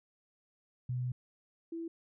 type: tone pair in turn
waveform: sine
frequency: 125 / 331.8 Hz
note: B2 / E4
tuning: +21 / +11 cents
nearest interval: octave + perfect fourth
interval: 1690 cents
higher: second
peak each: -32 / -37 dBFS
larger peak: first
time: 0.89-1.12 / 1.72-1.88 s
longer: first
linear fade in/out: 5 ms
effects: none